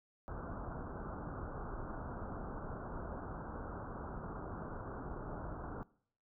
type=low-pass noise; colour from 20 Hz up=pink; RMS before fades=-44 dBFS; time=0.28-5.83 s; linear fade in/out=0 ms; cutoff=1500 Hz; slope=96 dB/octave; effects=noise-tail reverb RT60 0.6 s tail -22 dB re dry